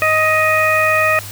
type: harmonic tone with a mistuned harmonic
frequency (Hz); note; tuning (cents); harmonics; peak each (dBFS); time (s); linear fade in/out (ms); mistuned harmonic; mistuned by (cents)
627; D#5; +13; 1 / 2 / 3 / 4; -17 / -17 / -17 / -17; 0.02-1.19; 0; 4; -17
effects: added 101 Hz sine -32 dBFS peak until 1.31 s + white hiss -32 dBFS RMS until 1.31 s